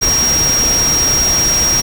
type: tone in noise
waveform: sine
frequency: 5620 Hz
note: F8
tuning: 10 cents sharp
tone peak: -11 dBFS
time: 0.01-1.82 s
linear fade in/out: 20 ms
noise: pink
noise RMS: -19 dBFS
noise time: 0.01-1.82 s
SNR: +5 dB
effects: none